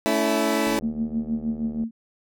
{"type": "chord", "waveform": "20% pulse", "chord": "A major", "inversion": "none", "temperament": "equal with one note detuned", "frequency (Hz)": [220, 282.8, 329.6], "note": ["A3", "C#4", "E4"], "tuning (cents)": [0, 35, 0], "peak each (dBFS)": -20, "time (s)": [0.06, 0.79], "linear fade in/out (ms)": 0}
{"type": "click train", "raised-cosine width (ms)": 2, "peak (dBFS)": -27, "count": 92, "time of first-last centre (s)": [0.67, 1.837], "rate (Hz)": 78}
{"type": "tone with tremolo", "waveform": "sine", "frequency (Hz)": 226.8, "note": "A#3", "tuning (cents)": -47, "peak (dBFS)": -20, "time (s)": [0.82, 1.91], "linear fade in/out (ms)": 20, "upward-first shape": "triangle", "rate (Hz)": 6.3, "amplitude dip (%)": 90}
{"effects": []}